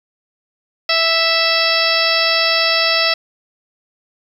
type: harmonic tone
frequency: 659 Hz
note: E5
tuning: 1 cent flat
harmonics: 1 / 2 / 3 / 4 / 5 / 6 / 7 / 8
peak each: -21 / -22 / -21 / -20 / -24 / -22 / -21 / -19 dBFS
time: 0.89-3.14 s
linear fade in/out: 5 ms
effects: 7-bit